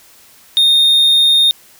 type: tone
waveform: triangle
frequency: 3678 Hz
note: A#7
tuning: 24 cents flat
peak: -6 dBFS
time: 0.57-1.51 s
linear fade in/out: 0 ms
effects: white hiss -45 dBFS RMS until 1.79 s